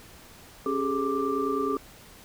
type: tone cluster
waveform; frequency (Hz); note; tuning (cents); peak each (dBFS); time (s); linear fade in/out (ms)
sine; 274.7 / 396.9 / 426.5 / 1179; C#4 / G4 / G#4 / D6; -16 / +22 / +46 / +6; -30; 0.66-1.77; 2
effects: pink hiss -50 dBFS RMS until 2.24 s